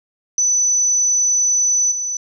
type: tone with level steps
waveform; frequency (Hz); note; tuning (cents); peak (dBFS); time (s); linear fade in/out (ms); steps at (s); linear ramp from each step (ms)
sine; 5990; F#8; +20; -13 / -20; 0.38-2.17; 2; 1.91; 10
effects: none